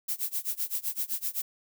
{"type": "noise with tremolo", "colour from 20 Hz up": "violet", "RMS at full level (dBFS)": -29, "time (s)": [0.08, 1.42], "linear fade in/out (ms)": 10, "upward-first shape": "sine", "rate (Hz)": 7.8, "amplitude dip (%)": 95, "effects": []}